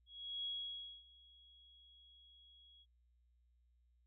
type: tone with ADSR envelope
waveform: sine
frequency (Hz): 3322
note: G#7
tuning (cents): 0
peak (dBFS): -39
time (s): 0.06-2.86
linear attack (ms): 390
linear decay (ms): 580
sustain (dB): -23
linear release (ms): 46
effects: added 60 Hz sine -70 dBFS peak until 4.06 s